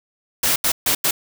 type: noise bursts at uneven times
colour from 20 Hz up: white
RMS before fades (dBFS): -18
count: 4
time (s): 0.43-0.56 / 0.64-0.72 / 0.86-0.95 / 1.04-1.11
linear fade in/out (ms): 5
effects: none